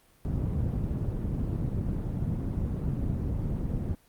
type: low-pass noise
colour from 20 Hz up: white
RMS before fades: -30 dBFS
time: 0.25-3.95 s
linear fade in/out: 0 ms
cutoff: 150 Hz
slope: 12 dB/octave
effects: pink hiss -62 dBFS RMS until 4.08 s + Opus 32 kbps